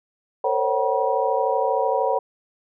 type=tone cluster; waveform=sine; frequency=454.1 / 525 / 558 / 760 / 962 Hz; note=A#4 / C5 / C#5 / F#5 / B5; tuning=-45 / +6 / +11 / +46 / -46 cents; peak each=-25 dBFS; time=0.44-2.19 s; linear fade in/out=5 ms; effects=none